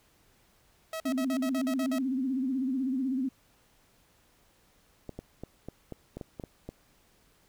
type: tone bursts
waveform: sawtooth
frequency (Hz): 644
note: E5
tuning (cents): -41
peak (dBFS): -30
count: 9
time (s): 0.93-1.985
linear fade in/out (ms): 2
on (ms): 71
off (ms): 52
type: tone with vibrato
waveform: sine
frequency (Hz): 261.6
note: C4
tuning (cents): 0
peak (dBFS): -27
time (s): 1.05-3.29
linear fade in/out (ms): 10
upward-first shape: sine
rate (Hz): 16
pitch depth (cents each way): 94
type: clicks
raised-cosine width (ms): 2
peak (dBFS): -25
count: 10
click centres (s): 5.093 / 5.19 / 5.436 / 5.686 / 5.923 / 6.17 / 6.212 / 6.398 / 6.438 / 6.69
effects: pink hiss -65 dBFS RMS until 7.48 s